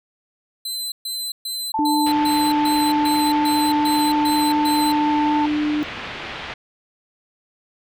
sawtooth tone bursts, 4052 Hz, B7, 44 cents sharp, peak -22 dBFS, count 11, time 0.65-4.92 s, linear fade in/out 5 ms, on 270 ms, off 130 ms
sine tone with pitch glide, 882 to 888.6 Hz, A5 to A5, +4 to +17 cents, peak -19 dBFS, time 1.74-5.46 s, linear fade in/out 5 ms, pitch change +13 cents, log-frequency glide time 3.2-4.43 s
sine tone, 299.3 Hz, D4, 33 cents sharp, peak -18 dBFS, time 1.79-5.83 s, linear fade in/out 0 ms
white low-pass noise, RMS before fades -32 dBFS, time 2.06-6.54 s, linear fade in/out 5 ms, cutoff 3200 Hz, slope 24 dB/octave
effects none

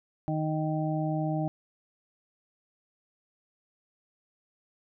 harmonic tone, 155.56 Hz, D#3, in tune, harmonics 1 / 2 / 4 / 5, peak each -29 / -32 / -35 / -36 dBFS, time 0.28-1.48 s, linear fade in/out 0 ms, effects none

